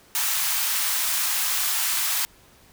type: high-pass noise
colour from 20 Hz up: white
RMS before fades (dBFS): -24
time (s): 0.15-2.25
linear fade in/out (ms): 0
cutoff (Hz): 850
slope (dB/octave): 24
effects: pink hiss -54 dBFS RMS until 2.72 s